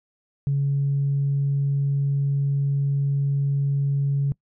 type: tone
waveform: sine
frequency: 140 Hz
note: C#3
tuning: 18 cents sharp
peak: -18 dBFS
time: 0.47-4.32 s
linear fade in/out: 0 ms
effects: noise-tail reverb RT60 0.1 s tail -24 dB re dry + tanh soft clip ceiling -15 dBFS